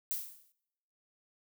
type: noise with exponential decay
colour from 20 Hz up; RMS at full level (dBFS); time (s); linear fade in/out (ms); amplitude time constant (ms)
violet; -32; 0.11-0.52; 0; 87
effects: noise-tail reverb RT60 0.9 s tail -25 dB re dry